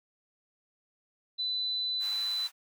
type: tone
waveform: sine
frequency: 3999 Hz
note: B7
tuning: 21 cents sharp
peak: -29 dBFS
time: 1.38-2.48 s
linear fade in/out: 20 ms
type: high-pass noise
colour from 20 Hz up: pink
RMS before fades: -47 dBFS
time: 1.99-2.52 s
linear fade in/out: 50 ms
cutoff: 920 Hz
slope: 24 dB/octave
effects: none